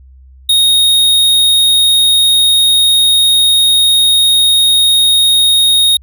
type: tone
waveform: square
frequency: 3729 Hz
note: A#7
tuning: in tune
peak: -7 dBFS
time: 0.49-5.97 s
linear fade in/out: 5 ms
effects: added 65 Hz sine -36 dBFS peak until 6.02 s